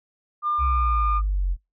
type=tone with pitch glide; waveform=sine; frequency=1200 to 1209 Hz; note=D6 to D6; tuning=+37 to +50 cents; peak=-20 dBFS; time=0.42-1.22 s; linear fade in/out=50 ms; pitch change=+13 cents; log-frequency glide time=0.69-0.84 s
type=exponential sweep; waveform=sine; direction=down; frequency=69 to 43.44 Hz; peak=-19 dBFS; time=0.58-1.57 s; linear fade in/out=50 ms
effects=noise-tail reverb RT60 0.2 s tail -25 dB re dry + tanh soft clip ceiling -14 dBFS